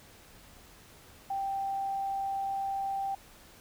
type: tone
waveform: sine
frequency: 784 Hz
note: G5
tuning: in tune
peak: -30 dBFS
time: 1.3-3.15 s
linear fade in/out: 5 ms
effects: pink hiss -55 dBFS RMS until 3.6 s